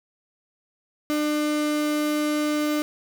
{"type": "tone", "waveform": "35% pulse", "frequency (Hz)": 299.8, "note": "D4", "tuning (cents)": 36, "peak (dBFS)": -20, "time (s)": [1.1, 2.82], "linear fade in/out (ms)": 0, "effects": []}